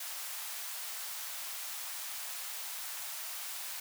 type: high-pass noise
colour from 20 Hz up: white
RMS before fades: -41 dBFS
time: 0-3.8 s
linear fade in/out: 5 ms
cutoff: 670 Hz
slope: 24 dB/octave
effects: none